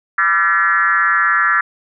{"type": "tone with frequency modulation", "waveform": "sine", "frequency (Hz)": 1537, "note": "G6", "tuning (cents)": -35, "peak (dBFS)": -11, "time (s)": [0.18, 1.61], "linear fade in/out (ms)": 5, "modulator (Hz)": 179, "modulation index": 1.9, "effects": []}